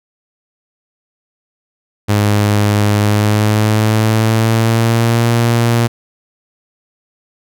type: tone with pitch glide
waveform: sawtooth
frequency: 103.83 to 117.22 Hz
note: G#2 to A#2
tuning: 0 to +10 cents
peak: -6 dBFS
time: 2.08-5.88 s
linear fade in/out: 20 ms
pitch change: +210 cents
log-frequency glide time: 2.99-5.28 s
effects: none